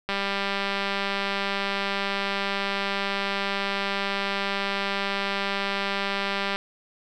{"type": "click train", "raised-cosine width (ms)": 0.3, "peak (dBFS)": -11, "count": 1282, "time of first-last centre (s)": [0.09, 6.56], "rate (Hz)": 198, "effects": []}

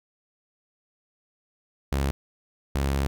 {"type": "tone pair in turn", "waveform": "sawtooth", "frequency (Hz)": [68.8, 68.8], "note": ["C#2", "C#2"], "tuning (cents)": [-12, -12], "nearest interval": "unison", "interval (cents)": 0, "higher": "neither", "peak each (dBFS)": -19, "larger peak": "neither", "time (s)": [[1.92, 2.11], [2.75, 3.07]], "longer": "second", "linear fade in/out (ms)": 0, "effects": []}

